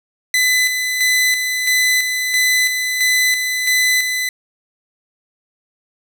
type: tone with tremolo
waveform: sawtooth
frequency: 2008 Hz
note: B6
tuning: 28 cents sharp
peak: -9 dBFS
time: 0.34-4.29 s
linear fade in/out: 2 ms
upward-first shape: square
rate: 1.5 Hz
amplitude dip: 45%
effects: none